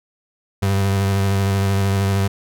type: tone with vibrato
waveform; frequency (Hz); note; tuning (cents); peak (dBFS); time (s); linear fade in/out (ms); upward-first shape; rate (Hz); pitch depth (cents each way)
35% pulse; 98; G2; 0; -14; 0.62-2.28; 10; square; 13; 18
effects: none